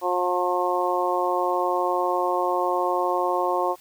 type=harmonic tone; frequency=179.2 Hz; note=F3; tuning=45 cents sharp; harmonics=2 / 3 / 4 / 5 / 6; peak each=-27 / -27 / -27 / -27 / -27 dBFS; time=0.01-3.76 s; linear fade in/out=50 ms; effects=white hiss -53 dBFS RMS until 3.8 s